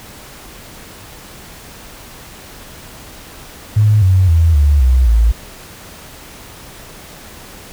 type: tone with pitch steps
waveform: sine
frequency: 106.1 / 93.44 / 82.29 / 72.47 / 63.82 / 56.2 Hz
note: G#2 / F#2 / E2 / D2 / C2 / A1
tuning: +38 / +18 / -2 / -22 / -43 / +37 cents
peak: -7 dBFS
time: 3.76-5.32 s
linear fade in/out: 10 ms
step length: 260 ms
effects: pink hiss -36 dBFS RMS until 7.72 s